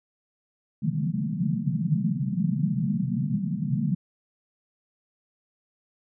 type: band-pass noise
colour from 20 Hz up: pink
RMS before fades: -26 dBFS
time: 0.82-3.95 s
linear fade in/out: 5 ms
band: 130 to 230 Hz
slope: 96 dB/octave
effects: none